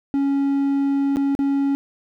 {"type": "tone with dropouts", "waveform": "triangle", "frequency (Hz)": 277.8, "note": "C#4", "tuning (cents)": 4, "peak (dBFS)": -15, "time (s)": [0.14, 1.75], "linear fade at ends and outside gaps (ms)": 0, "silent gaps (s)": [[1.16, 1.169], [1.351, 1.391]], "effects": []}